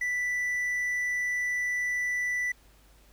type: tone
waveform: triangle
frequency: 1975.5 Hz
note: B6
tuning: in tune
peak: -25 dBFS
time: 0.01-2.52 s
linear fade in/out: 5 ms
effects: added 50 Hz sine -58 dBFS peak until 3.12 s + pink hiss -61 dBFS RMS until 3.12 s